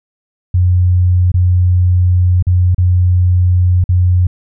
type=tone with dropouts; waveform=sine; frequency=90 Hz; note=F#2; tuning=47 cents flat; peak=-7 dBFS; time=0.54-4.27 s; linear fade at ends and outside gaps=5 ms; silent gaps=1.318-1.341 / 2.426-2.468 / 2.747-2.781 / 3.841-3.89 s; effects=none